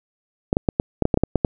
clicks, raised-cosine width 2 ms, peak -3 dBFS, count 11, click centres 0.529 / 0.569 / 0.688 / 0.799 / 1.023 / 1.054 / 1.142 / 1.174 / 1.236 / 1.357 / 1.448 s, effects none

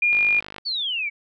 sine tone, 2420 Hz, D#7, 49 cents flat, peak -16 dBFS, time 0.02-0.4 s, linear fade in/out 5 ms
click train, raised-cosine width 0.3 ms, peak -19 dBFS, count 24, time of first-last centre 0.13-0.583 s, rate 50.8 Hz
sine exponential sweep, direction down, 4601 to 2217 Hz, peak -23 dBFS, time 0.65-1.1 s, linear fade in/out 20 ms
effects none

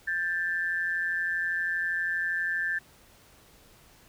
sine tone pair together, 1587.5 / 1760 Hz, G6 / A6, +21 / 0 cents, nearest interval major second, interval 179 cents, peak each -31 / -28 dBFS, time 0.07-2.79 s, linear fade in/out 10 ms, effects pink hiss -57 dBFS RMS until 4.08 s

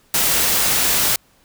white noise, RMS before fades -17 dBFS, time 0.14-1.16 s, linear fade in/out 2 ms, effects pink hiss -56 dBFS RMS until 1.44 s

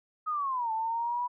sine linear two-way sweep, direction down then up, 1272 to 878 to 985 Hz, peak -28 dBFS, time 0.26-1.28 s, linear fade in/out 20 ms, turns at 0.72 s, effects none

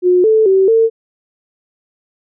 sine tone with pitch steps, 360.9 / 438.4 / 383.1 / 451.3 Hz, F#4 / A4 / G4 / A4, -43 / -6 / -40 / +44 cents, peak -7 dBFS, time 0.02-0.9 s, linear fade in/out 50 ms, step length 220 ms, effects none

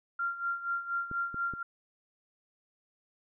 sine tone with tremolo, 1385 Hz, F6, 15 cents flat, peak -28 dBFS, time 0.19-1.63 s, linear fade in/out 5 ms, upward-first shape sine, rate 4.2 Hz, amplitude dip 75%
clicks, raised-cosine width 3 ms, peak -29 dBFS, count 3, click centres 1.114 / 1.344 / 1.537 s
effects none

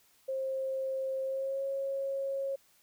sine tone with pitch glide, 531 to 545.9 Hz, C5 to C#5, +25 to -27 cents, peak -31 dBFS, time 0.28-2.56 s, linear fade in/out 10 ms, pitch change +48 cents, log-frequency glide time 1.24-1.63 s, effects white hiss -66 dBFS RMS until 2.82 s

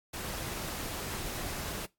pink noise, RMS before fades -38 dBFS, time 0.13-1.86 s, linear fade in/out 10 ms, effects noise-tail reverb RT60 0.2 s tail -20 dB re dry + AAC 64 kbps

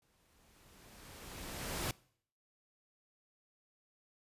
pink noise with exponential growth, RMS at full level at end -36 dBFS, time 0.02-1.91 s, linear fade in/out 2 ms, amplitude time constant 410 ms, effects noise-tail reverb RT60 0.6 s tail -23 dB re dry + resampled to 32000 Hz

